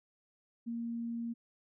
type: tone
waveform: sine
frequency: 233.1 Hz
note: A#3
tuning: in tune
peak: -35 dBFS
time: 0.66-1.34 s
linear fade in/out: 20 ms
effects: none